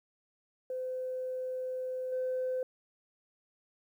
sine tone with level steps, 512 Hz, C5, 38 cents flat, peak -33 / -29 dBFS, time 0.7-2.63 s, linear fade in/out 2 ms, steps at 2.12 s, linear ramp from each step 5 ms, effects tanh soft clip ceiling -27 dBFS + 11-bit

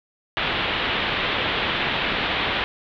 white low-pass noise, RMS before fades -24 dBFS, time 0.37-2.64 s, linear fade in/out 0 ms, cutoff 3600 Hz, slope 48 dB/octave, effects none

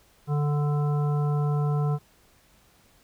harmonic tone, 146.83 Hz, D3, in tune, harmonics 1 / 3 / 5 / 7 / 9, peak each -22 / -34 / -37 / -40 / -41 dBFS, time 0.27-1.99 s, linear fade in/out 50 ms, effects pink hiss -60 dBFS RMS until 3.03 s

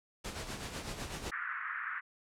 pink noise with tremolo, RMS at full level -39 dBFS, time 0.24-1.31 s, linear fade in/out 10 ms, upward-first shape sine, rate 8 Hz, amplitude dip 55%
white band-pass noise, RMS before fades -39 dBFS, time 1.31-2.01 s, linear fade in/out 20 ms, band 1200 to 1900 Hz, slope 48 dB/octave
effects low-pass 9000 Hz 12 dB/octave

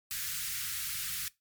white band-stop noise, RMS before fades -36 dBFS, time 0.11-1.28 s, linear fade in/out 0 ms, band 170 to 1300 Hz, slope 48 dB/octave, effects noise-tail reverb RT60 0.2 s tail -21 dB re dry + MP3 96 kbps

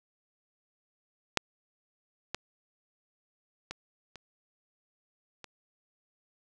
clicks, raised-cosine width 0.2 ms, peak -6 / -15 / -20 / -28 / -26 dBFS, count 5, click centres 1.373 / 2.346 / 3.71 / 4.157 / 5.443 s, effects none

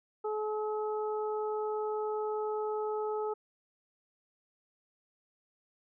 harmonic tone, 427.4 Hz, G#4, 50 cents sharp, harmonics 1 / 2 / 3, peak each -32 / -38 / -42 dBFS, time 0.24-3.34 s, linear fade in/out 10 ms, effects none

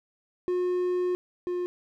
triangle tone pair in turn, 360 / 356.5 Hz, F#4 / F4, -47 / +36 cents, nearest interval unison, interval 17 cents, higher first, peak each -22 / -25 dBFS, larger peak first, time 0.48-1.15 / 1.47-1.66 s, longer first, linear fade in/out 0 ms, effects none

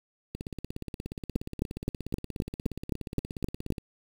two click trains, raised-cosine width 3 ms, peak -23 / -14 dBFS, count 59 / 10, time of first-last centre 0.35-3.782 / 1.36-3.704 s, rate 16.9 / 3.84 Hz, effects 7-bit

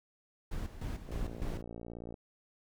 brown noise with tremolo, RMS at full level -37 dBFS, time 0.51-1.62 s, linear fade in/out 10 ms, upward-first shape square, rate 3.3 Hz, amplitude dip 65%
click train, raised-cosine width 2 ms, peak -31 dBFS, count 62, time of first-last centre 1.09-2.142 s, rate 58 Hz
effects none

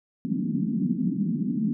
pink band-pass noise, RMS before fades -26 dBFS, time 0.25-1.73 s, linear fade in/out 0 ms, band 170 to 270 Hz, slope 48 dB/octave, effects none

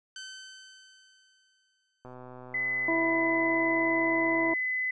15% pulse tone with exponential decay, 1533 Hz, G6, 39 cents flat, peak -32 dBFS, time 0.16-2.14 s, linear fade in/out 2 ms, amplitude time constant 430 ms
click train, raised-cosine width 1 ms, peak -32 dBFS, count 313, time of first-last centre 2.05-4.526 s, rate 126 Hz
sine tone, 2016 Hz, B6, 35 cents sharp, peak -27 dBFS, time 2.54-4.91 s, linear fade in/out 5 ms
harmonic tone, 329.6 Hz, E4, in tune, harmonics 1 / 2 / 3, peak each -28 / -31 / -33 dBFS, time 2.88-4.54 s, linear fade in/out 5 ms
effects resampled to 24000 Hz

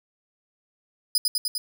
sawtooth tone with echo, 4978 Hz, D#8, in tune, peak -15 dBFS, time 1.15-1.18 s, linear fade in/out 2 ms, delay 100 ms, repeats 4, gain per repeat -2 dB, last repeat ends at 1.58 s, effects none

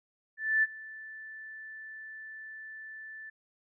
sine tone with ADSR envelope, 1758 Hz, A6, 2 cents flat, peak -21 dBFS, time 0.37-3.3 s, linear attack 260 ms, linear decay 31 ms, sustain -21 dB, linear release 8 ms, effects none

